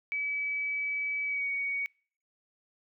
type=tone with pitch glide; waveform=sine; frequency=2289 to 2243 Hz; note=D7 to C#7; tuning=-45 to +20 cents; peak=-29 dBFS; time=0.12-1.86 s; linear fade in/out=0 ms; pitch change=-35 cents; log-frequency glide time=1.25-1.47 s; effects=noise-tail reverb RT60 0.5 s tail -26 dB re dry